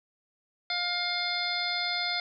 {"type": "harmonic tone", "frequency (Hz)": 708, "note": "F5", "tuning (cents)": 23, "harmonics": [1, 2, 3, 5, 6, 7], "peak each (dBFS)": [-36, -37, -33, -34, -34, -36], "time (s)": [0.7, 2.2], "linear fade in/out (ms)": 2, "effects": []}